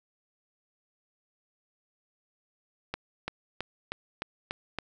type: accelerating click train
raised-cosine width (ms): 0.3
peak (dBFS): -16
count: 7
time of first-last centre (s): 2.94-4.787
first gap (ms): 340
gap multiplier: 0.96
effects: none